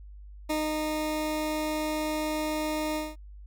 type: tone with ADSR envelope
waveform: 20% pulse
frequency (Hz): 307.9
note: D#4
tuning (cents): -18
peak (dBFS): -21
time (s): 0.49-3.16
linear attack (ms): 13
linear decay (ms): 210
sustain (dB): -2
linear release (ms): 200
effects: added 50 Hz sine -43 dBFS peak until 3.46 s